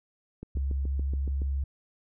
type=click train; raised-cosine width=3 ms; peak=-26 dBFS; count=8; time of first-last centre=0.43-1.419 s; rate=7.08 Hz
type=tone with pitch glide; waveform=sine; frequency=68.1 to 68.53 Hz; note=C#2 to C#2; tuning=-30 to -19 cents; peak=-26 dBFS; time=0.55-1.64 s; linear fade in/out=5 ms; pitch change=+11 cents; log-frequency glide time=0.8-0.95 s
effects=none